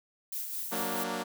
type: noise with tremolo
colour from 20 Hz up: violet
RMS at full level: -35 dBFS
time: 0.32-1.04 s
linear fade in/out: 5 ms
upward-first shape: triangle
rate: 4.7 Hz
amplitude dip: 40%
type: chord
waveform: 10% pulse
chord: Gb augmented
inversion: none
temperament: equal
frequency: 185 / 233.1 / 293.7 Hz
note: Gb3 / Bb3 / D4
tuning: 0 / 0 / 0 cents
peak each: -29 / -27 / -30 dBFS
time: 0.71-1.24 s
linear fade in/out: 20 ms
effects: none